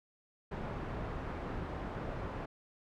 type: low-pass noise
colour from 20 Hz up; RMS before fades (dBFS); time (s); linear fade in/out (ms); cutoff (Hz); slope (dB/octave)
pink; -40; 0.51-2.46; 10; 1300; 12
effects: none